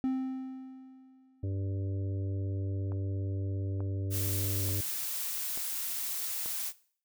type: tone with exponential decay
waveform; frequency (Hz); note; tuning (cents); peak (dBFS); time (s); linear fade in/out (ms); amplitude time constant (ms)
triangle; 261.6; C4; 0; -24; 0.04-1.56; 0; 330
type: harmonic tone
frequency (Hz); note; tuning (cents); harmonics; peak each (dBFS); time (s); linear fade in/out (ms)
97.3; G2; -12; 1 / 3 / 4 / 5 / 6; -31 / -41 / -46 / -51 / -51; 1.43-4.81; 5
type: click train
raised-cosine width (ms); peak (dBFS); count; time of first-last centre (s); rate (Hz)
1; -31; 5; 2.92-6.46; 1.13
type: noise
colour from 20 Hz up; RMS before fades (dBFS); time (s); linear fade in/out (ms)
blue; -35; 4.1-6.73; 50
effects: noise-tail reverb RT60 0.5 s tail -19 dB re dry